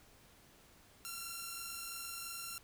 5% pulse tone pair together, 1362 / 1385 Hz, F6 / F6, -44 / -15 cents, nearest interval unison, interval 29 cents, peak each -32 / -37 dBFS, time 1.05-2.58 s, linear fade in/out 0 ms, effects pink hiss -63 dBFS RMS until 2.63 s

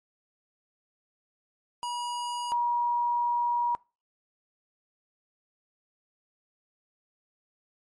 square / sine tone pair in turn, 964 / 957.3 Hz, B5 / A#5, -42 / +46 cents, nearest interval unison, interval 12 cents, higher first, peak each -31 / -23 dBFS, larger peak second, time 1.83-2.52 / 2.52-3.75 s, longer second, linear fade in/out 0 ms, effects noise-tail reverb RT60 0.3 s tail -23 dB re dry + MP3 48 kbps

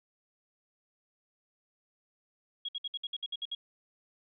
sine tone bursts, 3305 Hz, G#7, 9 cents flat, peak -33 dBFS, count 10, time 2.65-3.55 s, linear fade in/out 5 ms, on 36 ms, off 60 ms, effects none

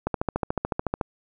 click train, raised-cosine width 1 ms, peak -10 dBFS, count 14, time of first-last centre 0.07-1.012 s, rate 13.8 Hz, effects none

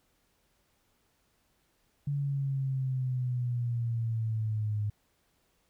sine exponential sweep, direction down, 143.6 to 103.83 Hz, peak -28 dBFS, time 2.07-4.9 s, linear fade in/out 5 ms, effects pink hiss -72 dBFS RMS until 5.69 s

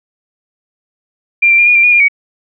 sine tone with pitch steps, 2383 / 2357 / 2402 / 2442 / 2366 / 2446 / 2406 / 2250 Hz, D7 / D7 / D7 / D#7 / D7 / D#7 / D7 / C#7, +25 / +6 / +38 / -33 / +12 / -30 / +41 / +25 cents, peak -5 dBFS, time 1.42-2.084 s, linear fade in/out 10 ms, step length 83 ms, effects none

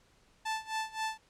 sawtooth tone with tremolo, 879 Hz, A5, 2 cents flat, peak -27 dBFS, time 0.45-1.18 s, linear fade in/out 10 ms, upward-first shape sine, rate 3.8 Hz, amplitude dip 90%, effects pink hiss -66 dBFS RMS until 1.29 s + low-pass 8000 Hz 12 dB/octave

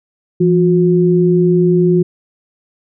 sine tone pair together, 170.2 / 360.6 Hz, F3 / F#4, -44 / -45 cents, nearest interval octave + minor second, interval 1299 cents, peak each -11 dBFS, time 0.4-2.03 s, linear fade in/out 10 ms, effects none

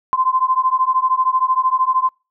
sine beating tone pair, 1029 / 1042 Hz, C6 / C6, -29 / -7 cents, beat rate 13 Hz, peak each -17 dBFS, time 0.13-2.09 s, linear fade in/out 0 ms, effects noise-tail reverb RT60 0.3 s tail -26 dB re dry

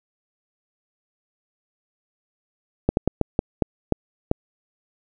slowing click train, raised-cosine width 2 ms, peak -4 dBFS, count 8, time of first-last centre 2.89-4.314 s, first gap 81 ms, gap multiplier 1.3, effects none

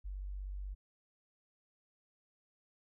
sine tone, 48.14 Hz, G1, 31 cents flat, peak -39 dBFS, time 0.04-0.75 s, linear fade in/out 20 ms, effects none

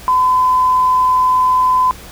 triangle tone with tanh clipping, 1015 Hz, B5, 47 cents sharp, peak -9 dBFS, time 0.08-1.91 s, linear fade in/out 0 ms, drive 3 dB, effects added 61 Hz sine -38 dBFS peak until 2.11 s + pink hiss -36 dBFS RMS until 2.11 s

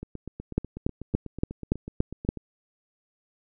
two click trains, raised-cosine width 3 ms, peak -23 / -9 dBFS, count 20 / 7, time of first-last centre 0.03-2.373 / 0.58-2.289 s, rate 8.11 / 3.51 Hz, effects none

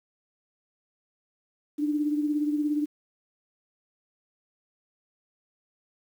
sine beating tone pair, 296 / 313 Hz, D4 / D#4, +14 / +10 cents, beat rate 17 Hz, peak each -24 / -33 dBFS, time 1.78-2.86 s, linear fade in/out 20 ms, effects 9-bit

